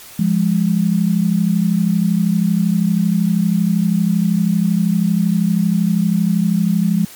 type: tone pair together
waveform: sine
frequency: 173.4 / 206.1 Hz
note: F3 / G#3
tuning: -12 / -13 cents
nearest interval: minor third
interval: 299 cents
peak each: -15 dBFS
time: 0.19-7.05 s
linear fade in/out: 5 ms
effects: white hiss -38 dBFS RMS until 7.15 s + MP3 96 kbps